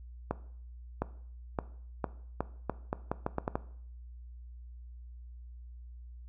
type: accelerating click train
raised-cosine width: 1 ms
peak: -16 dBFS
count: 12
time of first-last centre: 0.31-3.555 s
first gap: 710 ms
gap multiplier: 0.8
effects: noise-tail reverb RT60 0.6 s tail -17 dB re dry + added 60 Hz sine -45 dBFS peak until 6.28 s